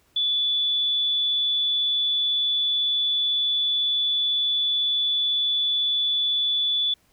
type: tone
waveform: sine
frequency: 3458 Hz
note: A7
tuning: 31 cents flat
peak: -20 dBFS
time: 0.16-6.94 s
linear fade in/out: 5 ms
effects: pink hiss -63 dBFS RMS until 7.12 s